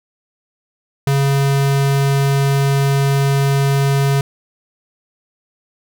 square tone, 138.59 Hz, C#3, in tune, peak -13 dBFS, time 1.07-4.21 s, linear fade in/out 2 ms, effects none

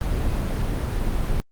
brown noise, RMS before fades -23 dBFS, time 0.01-1.4 s, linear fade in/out 0 ms, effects Opus 32 kbps

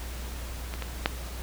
clicks, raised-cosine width 0.3 ms, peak -20 / -17 / -6 dBFS, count 3, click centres 0.739 / 0.823 / 1.059 s, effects added 60 Hz sine -35 dBFS peak until 1.42 s + pink hiss -42 dBFS RMS until 1.42 s

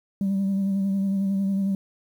sine tone with vibrato, 195.4 Hz, G3, 5 cents flat, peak -19 dBFS, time 0.21-1.75 s, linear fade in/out 2 ms, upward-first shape sine, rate 11 Hz, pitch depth 28 cents each way, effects tanh soft clip ceiling -19 dBFS + 9-bit

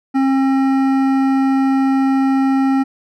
triangle tone with hard clipping, 268.6 Hz, C4, 46 cents sharp, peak -14 dBFS, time 0.14-2.84 s, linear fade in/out 20 ms, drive 16 dB, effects none

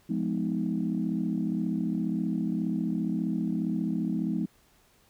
sine chord, F half-diminished seventh, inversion none, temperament just, 174.61 / 209.5 / 251.4 / 314.3 Hz, F3 / Ab3 / Cb4 / Eb4, 0 / +15 / +31 / +18 cents, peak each -31 / -30 / -32 / -33 dBFS, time 0.09-4.46 s, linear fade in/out 10 ms, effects tanh soft clip ceiling -17 dBFS + pink hiss -63 dBFS RMS until 5.09 s

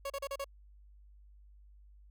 30% pulse tone bursts, 554.4 Hz, C#5, in tune, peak -33 dBFS, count 5, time 0.05-0.444 s, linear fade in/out 5 ms, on 50 ms, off 36 ms, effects added 50 Hz sine -55 dBFS peak until 2.1 s

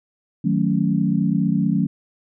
sine chord, D# half-diminished seventh, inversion none, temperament equal, 155.56 / 185 / 220 / 277.2 Hz, D#3 / F#3 / A3 / C#4, 0 / 0 / 0 / 0 cents, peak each -23 / -20 / -22 / -24 dBFS, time 0.44-1.87 s, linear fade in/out 10 ms, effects none

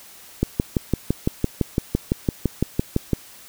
click train, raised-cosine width 3 ms, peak -5 dBFS, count 17, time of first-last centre 0.43-3.133 s, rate 5.92 Hz, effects white hiss -45 dBFS RMS until 3.48 s

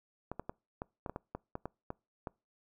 clicks, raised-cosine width 1 ms, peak -24 dBFS, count 12, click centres 0.316 / 0.396 / 0.495 / 0.819 / 1.062 / 1.096 / 1.161 / 1.35 / 1.554 / 1.656 / 1.904 / 2.272 s, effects noise-tail reverb RT60 0.3 s tail -26 dB re dry

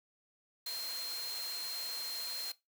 sine tone in noise, 4186 Hz, C8, in tune, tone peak -38 dBFS, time 0.66-2.52 s, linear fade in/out 5 ms, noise white, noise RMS -44 dBFS, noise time 0.66-2.52 s, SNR +3 dB, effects noise-tail reverb RT60 0.2 s tail -18 dB re dry + high-pass 400 Hz 12 dB/octave

